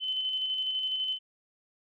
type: tone with tremolo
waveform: sine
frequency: 3046 Hz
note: F#7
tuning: 50 cents sharp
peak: -27 dBFS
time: 0-1.19 s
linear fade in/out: 50 ms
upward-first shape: square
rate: 12 Hz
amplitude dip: 30%
effects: none